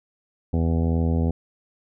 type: harmonic tone with a mistuned harmonic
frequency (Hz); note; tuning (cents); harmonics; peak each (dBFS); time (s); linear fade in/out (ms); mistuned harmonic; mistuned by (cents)
82.41; E2; 0; 1 / 2 / 3 / 4 / 5 / 6 / 7 / 8 / 9 / 10; -21 / -25 / -26 / -37 / -34 / -34 / -42 / -42 / -40 / -46; 0.53-1.31; 5; 10; +20
effects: none